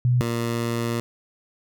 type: tone pair in turn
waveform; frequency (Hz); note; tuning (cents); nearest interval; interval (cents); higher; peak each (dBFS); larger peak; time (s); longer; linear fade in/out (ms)
sine / 15% pulse; 123.47 / 117.18; B2 / A#2; 0 / +9; minor second; 91; first; -16 / -17; first; 0.05-0.21 / 0.21-1; second; 0
effects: none